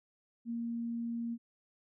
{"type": "tone", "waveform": "sine", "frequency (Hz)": 233.4, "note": "A#3", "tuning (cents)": 2, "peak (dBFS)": -34, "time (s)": [0.45, 1.38], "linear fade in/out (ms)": 50, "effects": []}